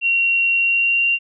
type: tone with pitch glide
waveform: sine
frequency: 2745 to 2766 Hz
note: F7 to F7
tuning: -31 to -17 cents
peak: -14 dBFS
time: 0.01-1.19 s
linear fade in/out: 50 ms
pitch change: +14 cents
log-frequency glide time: 0.55-1.08 s
effects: none